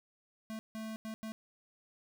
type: tone bursts at uneven times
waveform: square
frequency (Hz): 220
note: A3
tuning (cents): 0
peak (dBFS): -40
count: 4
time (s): 0.5-0.59 / 0.75-0.96 / 1.05-1.14 / 1.23-1.32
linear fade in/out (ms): 0
effects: none